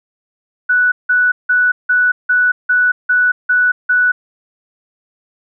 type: tone bursts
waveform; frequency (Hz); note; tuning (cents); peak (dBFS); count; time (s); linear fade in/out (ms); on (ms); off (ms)
sine; 1480; F#6; 0; -9; 9; 0.69-4.12; 10; 230; 170
effects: none